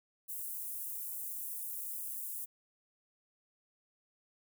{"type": "high-pass noise", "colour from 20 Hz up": "white", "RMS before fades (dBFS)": -41, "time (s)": [0.28, 2.46], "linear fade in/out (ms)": 20, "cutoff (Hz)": 9600, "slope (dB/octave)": 24, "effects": []}